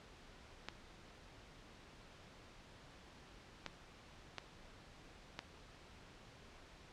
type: clicks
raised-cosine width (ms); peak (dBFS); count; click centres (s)
0.2; -24; 4; 0.686 / 3.663 / 4.383 / 5.391
effects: pink hiss -59 dBFS RMS until 6.92 s + low-pass 5000 Hz 12 dB/octave